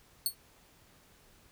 5% pulse tone with exponential decay, 4375 Hz, C#8, 24 cents flat, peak -17 dBFS, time 0.26-0.35 s, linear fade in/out 1 ms, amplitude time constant 19 ms, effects pink hiss -62 dBFS RMS until 1.51 s

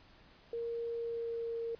sine tone with pitch glide, 466.2 to 461.4 Hz, A#4 to A#4, 0 to -18 cents, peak -35 dBFS, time 0.53-1.75 s, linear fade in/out 2 ms, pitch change -18 cents, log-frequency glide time 0.89-1.61 s, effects pink hiss -61 dBFS RMS until 1.79 s + resampled to 11025 Hz

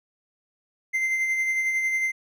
triangle tone with tremolo, 2081 Hz, C7, 10 cents flat, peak -19 dBFS, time 0.93-2.12 s, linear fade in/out 20 ms, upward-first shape sine, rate 11 Hz, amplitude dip 35%, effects none

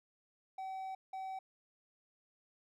triangle tone bursts at uneven times, 763 Hz, G5, 47 cents flat, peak -38 dBFS, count 2, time 0.58-0.95 / 1.13-1.39 s, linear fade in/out 5 ms, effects none

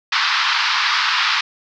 pink band-pass noise, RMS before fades -18 dBFS, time 0.12-1.41 s, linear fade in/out 5 ms, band 970 to 5100 Hz, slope 48 dB/octave, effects none

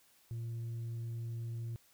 sine tone with tanh clipping, 115.9 Hz, A#2, 10 cents flat, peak -38 dBFS, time 0.31-1.76 s, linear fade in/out 0 ms, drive 2 dB, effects white hiss -67 dBFS RMS until 1.93 s

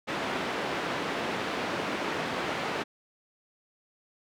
pink band-pass noise, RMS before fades -32 dBFS, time 0.07-2.84 s, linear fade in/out 20 ms, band 250 to 2800 Hz, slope 12 dB/octave, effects none

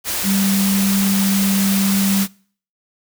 sine tone in noise, 196 Hz, G3, in tune, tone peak -15 dBFS, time 0.23-2.27 s, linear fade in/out 50 ms, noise white, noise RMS -22 dBFS, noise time 0.04-2.28 s, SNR +4 dB, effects noise-tail reverb RT60 0.5 s tail -24 dB re dry

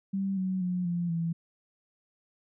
sine tone with pitch steps, 194.6 / 187.21 / 180.11 / 173.27 / 166.69 Hz, G3 / F#3 / F#3 / F3 / E3, -12 / +21 / -46 / -13 / +20 cents, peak -27 dBFS, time 0.13-1.33 s, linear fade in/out 10 ms, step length 240 ms, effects none

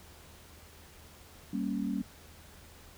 sine chord, G diminished, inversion none, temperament equal, 196 / 233.1 / 277.2 Hz, G3 / Bb3 / Db4, 0 / 0 / 0 cents, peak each -34 / -35 / -35 dBFS, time 1.53-2.02 s, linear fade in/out 5 ms, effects added 79 Hz sine -57 dBFS peak until 2.97 s + pink hiss -55 dBFS RMS until 2.97 s

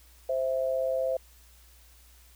sine tone pair together, 523.3 / 659.3 Hz, C5 / E5, 0 / 0 cents, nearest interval major third, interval 400 cents, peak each -27 / -30 dBFS, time 0.29-1.17 s, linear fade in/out 5 ms, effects added 60 Hz sine -55 dBFS peak until 2.35 s + white hiss -59 dBFS RMS until 2.35 s

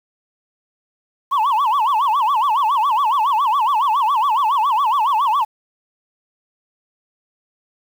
sine tone with vibrato, 991 Hz, B5, 6 cents sharp, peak -11 dBFS, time 1.31-5.45 s, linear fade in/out 20 ms, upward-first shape sine, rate 7.2 Hz, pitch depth 270 cents each way, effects tanh soft clip ceiling -13 dBFS + 7-bit

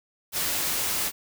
white noise, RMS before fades -27 dBFS, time 0.32-1.12 s, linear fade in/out 50 ms, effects none

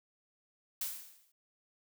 blue noise with exponential decay, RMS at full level -34 dBFS, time 0.81-1.32 s, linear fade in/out 5 ms, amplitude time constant 110 ms, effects none

